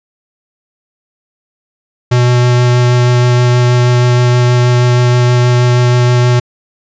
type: tone with vibrato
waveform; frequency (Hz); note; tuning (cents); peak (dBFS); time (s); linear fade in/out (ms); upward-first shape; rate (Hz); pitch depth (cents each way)
square; 122.9; B2; -8; -7; 2.11-6.4; 10; sine; 6.3; 9
effects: resampled to 16000 Hz